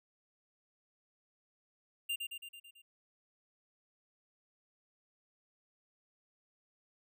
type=tone with echo; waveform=square; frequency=2794 Hz; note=F7; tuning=in tune; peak=-34 dBFS; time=2.09-2.16 s; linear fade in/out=10 ms; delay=110 ms; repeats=6; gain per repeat=-4 dB; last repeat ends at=2.82 s; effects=none